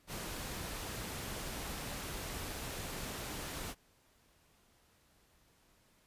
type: noise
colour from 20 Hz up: pink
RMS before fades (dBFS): -42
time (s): 0.07-3.75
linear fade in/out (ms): 50
effects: pink hiss -69 dBFS RMS until 6.06 s + resampled to 32000 Hz